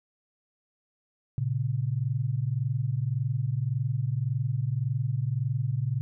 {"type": "tone pair together", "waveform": "sine", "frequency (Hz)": [115.12, 136.9], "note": ["A#2", "C#3"], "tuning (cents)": [-21, -21], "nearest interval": "minor third", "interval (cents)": 300, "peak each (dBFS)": -28, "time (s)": [1.38, 6.01], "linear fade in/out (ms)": 0, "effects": []}